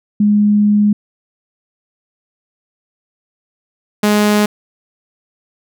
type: tone pair in turn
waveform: sine / sawtooth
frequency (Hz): 207.7 / 208.9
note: G#3 / G#3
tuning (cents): 0 / +10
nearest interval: unison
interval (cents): 10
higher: second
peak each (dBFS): -8 / -6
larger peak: second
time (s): 0.2-0.93 / 4.03-4.46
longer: first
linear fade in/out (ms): 5
effects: none